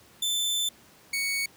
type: tone pair in turn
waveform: sawtooth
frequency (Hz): 3535 / 2227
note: A7 / C#7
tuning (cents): +7 / +7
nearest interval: minor sixth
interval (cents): 800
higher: first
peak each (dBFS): -22 / -23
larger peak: first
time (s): 0.22-0.69 / 1.13-1.46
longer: first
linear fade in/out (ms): 5
effects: pink hiss -55 dBFS RMS until 1.56 s + high-pass 100 Hz 12 dB/octave